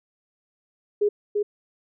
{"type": "tone with echo", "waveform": "sine", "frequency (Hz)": 413.9, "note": "G#4", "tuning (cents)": -6, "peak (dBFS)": -17, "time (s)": [1.01, 1.09], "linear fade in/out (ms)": 10, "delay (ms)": 340, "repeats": 1, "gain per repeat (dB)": -3, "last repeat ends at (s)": 1.43, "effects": []}